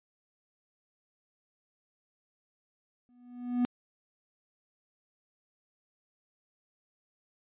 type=tone with exponential growth; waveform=triangle; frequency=245.1 Hz; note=B3; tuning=13 cents flat; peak=-20 dBFS; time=3.09-3.65 s; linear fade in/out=0 ms; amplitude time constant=120 ms; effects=resampled to 8000 Hz